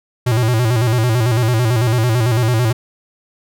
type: tone with vibrato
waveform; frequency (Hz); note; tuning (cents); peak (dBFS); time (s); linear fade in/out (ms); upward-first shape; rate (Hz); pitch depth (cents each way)
square; 117.5; A#2; +14; -13; 0.26-2.73; 10; square; 9; 100
effects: none